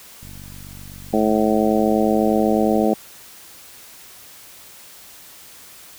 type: click train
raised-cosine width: 5 ms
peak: -28 dBFS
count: 126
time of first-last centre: 0.23-2.84 s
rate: 47.9 Hz
type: harmonic tone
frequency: 108.3 Hz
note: A2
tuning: 27 cents flat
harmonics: 2 / 3 / 4 / 5 / 6 / 7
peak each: -19 / -21 / -22 / -23 / -24 / -24 dBFS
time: 1.13-2.94 s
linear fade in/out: 5 ms
effects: white hiss -43 dBFS RMS until 5.98 s